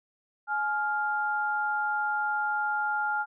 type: tone pair together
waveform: sine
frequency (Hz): 843.1 / 1400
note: G#5 / F6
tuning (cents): +26 / +4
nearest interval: major sixth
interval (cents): 878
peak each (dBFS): -29 / -28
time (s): 0.47-3.26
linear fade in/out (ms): 50
effects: none